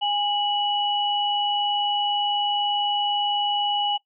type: tone pair together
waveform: sine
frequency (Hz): 821 / 2941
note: G#5 / F#7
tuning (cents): -20 / -11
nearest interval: octave + minor seventh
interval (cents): 2209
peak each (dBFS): -23 / -24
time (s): 0.01-3.98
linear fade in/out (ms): 20
effects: noise-tail reverb RT60 0.1 s tail -21 dB re dry